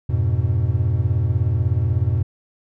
triangle chord, F diminished, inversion none, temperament equal, 87.31 / 103.83 / 123.47 Hz, F2 / Ab2 / Cb3, 0 / 0 / 0 cents, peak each -19 dBFS, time 0.09-2.23 s, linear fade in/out 10 ms, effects none

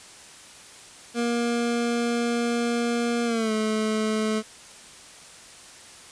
25% pulse tone with pitch glide, 236.5 to 216.9 Hz, A#3 to A3, +25 to -25 cents, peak -19 dBFS, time 1.14-4.43 s, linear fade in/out 50 ms, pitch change -150 cents, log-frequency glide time 3.25-3.52 s, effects white hiss -46 dBFS RMS until 6.11 s + resampled to 22050 Hz

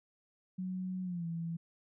sine tone with pitch glide, 185 to 166.73 Hz, F#3 to E3, 0 to +20 cents, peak -35 dBFS, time 0.58-1.57 s, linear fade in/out 10 ms, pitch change -180 cents, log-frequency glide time 1.03-1.26 s, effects none

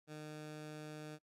15% pulse tone, 152.6 Hz, D#3, 33 cents flat, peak -40 dBFS, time 0.07-1.19 s, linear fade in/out 50 ms, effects noise-tail reverb RT60 0.1 s tail -24 dB re dry + low-pass 11000 Hz 12 dB/octave

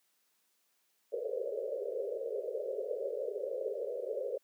white band-pass noise, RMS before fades -37 dBFS, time 1.12-4.38 s, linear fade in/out 10 ms, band 400 to 580 Hz, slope 96 dB/octave, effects white hiss -75 dBFS RMS until 4.43 s + high-pass 200 Hz 12 dB/octave

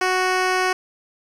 10% pulse tone with low-pass filter, 370 Hz, F#4, in tune, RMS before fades -20 dBFS, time 0.01-0.73 s, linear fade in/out 5 ms, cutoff 7900 Hz, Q 0.55, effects 8-bit

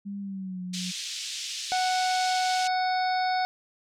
sine tone with pitch glide, 200.2 to 181.48 Hz, G3 to F#3, +37 to -33 cents, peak -32 dBFS, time 0.05-0.92 s, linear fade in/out 20 ms, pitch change -170 cents, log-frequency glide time 0.2-0.62 s
pink band-pass noise, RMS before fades -35 dBFS, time 0.73-2.68 s, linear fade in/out 10 ms, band 2900 to 7100 Hz, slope 24 dB/octave
harmonic tone, 740 Hz, F#5, in tune, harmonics 1 / 2 / 3 / 5 / 6 / 7, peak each -24 / -34 / -37 / -41 / -39 / -39 dBFS, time 1.72-3.45 s, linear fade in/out 0 ms
effects none

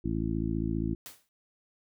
harmonic tone, 55 Hz, A1, in tune, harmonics 1 / 2 / 3 / 4 / 5 / 6, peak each -35 / -35 / -35 / -35 / -35 / -35 dBFS, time 0.04-0.95 s, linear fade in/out 10 ms
white noise with exponential decay, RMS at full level -41 dBFS, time 1.06-1.29 s, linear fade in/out 0 ms, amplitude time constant 48 ms
effects none

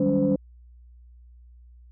sine tone cluster, 155.8 / 187.1 / 199.5 / 283.3 / 515 Hz, D#3 / F#3 / G3 / C#4 / C5, +3 / +20 / +31 / +38 / -28 cents, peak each -28 / -29 / -24 / -22 / -24 dBFS, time 0-0.36 s, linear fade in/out 5 ms, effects tanh soft clip ceiling -11 dBFS + added 60 Hz sine -47 dBFS peak until 1.91 s

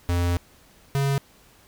square tone pair in turn, 87.31 / 138.6 Hz, F2 / C#3, 0 / 0 cents, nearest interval minor sixth, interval 800 cents, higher second, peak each -21 dBFS, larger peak neither, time 0.09-0.37 / 0.95-1.18 s, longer first, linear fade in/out 0 ms, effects pink hiss -55 dBFS RMS until 1.67 s

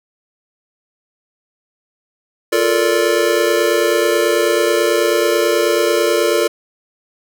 square chord, Bb major seventh, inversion second, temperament just, 349.6 / 437 / 466.2 / 582.7 Hz, F4 / A4 / Bb4 / D5, +2 / -12 / 0 / -14 cents, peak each -19 dBFS, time 2.52-6.48 s, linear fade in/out 10 ms, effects none

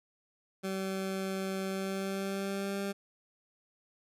20% pulse tone with pitch glide, 191.6 to 198.24 Hz, G3 to G3, -39 to +20 cents, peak -28 dBFS, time 0.63-2.93 s, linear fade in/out 20 ms, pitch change +59 cents, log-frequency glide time 1.66-2.82 s, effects resampled to 32000 Hz

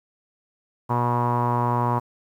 sawtooth tone with low-pass filter, 120.7 Hz, B2, 39 cents flat, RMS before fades -22 dBFS, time 0.89-2 s, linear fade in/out 20 ms, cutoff 1000 Hz, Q 8.5, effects 9-bit

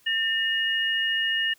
sine tone pair together, 1803.5 / 2872 Hz, A6 / F7, +42 / +48 cents, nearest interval minor sixth, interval 806 cents, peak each -25 dBFS, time 0.06-1.54 s, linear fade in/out 10 ms, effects white hiss -60 dBFS RMS until 1.58 s

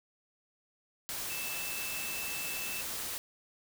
sine tone in noise, 2643 Hz, E7, 4 cents sharp, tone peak -40 dBFS, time 1.3-2.81 s, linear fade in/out 0 ms, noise white, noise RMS -38 dBFS, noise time 1.09-3.18 s, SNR -5 dB, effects none

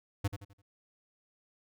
square tone with echo, 100 Hz, G2, 35 cents sharp, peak -28 dBFS, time 0.24-0.28 s, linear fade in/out 10 ms, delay 85 ms, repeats 4, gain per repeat -9 dB, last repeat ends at 0.62 s, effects none

